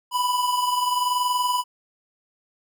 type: tone pair together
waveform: square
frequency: 988 / 1008.8 Hz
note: B5 / B5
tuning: 0 / +36 cents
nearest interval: unison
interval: 36 cents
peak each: -22 / -29 dBFS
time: 0.11-1.64 s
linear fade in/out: 50 ms
effects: none